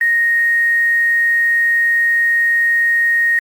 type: tone with quantisation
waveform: sine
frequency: 1864.7 Hz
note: A#6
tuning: in tune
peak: -11 dBFS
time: 0.01-3.39 s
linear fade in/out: 2 ms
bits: 6
effects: Opus 32 kbps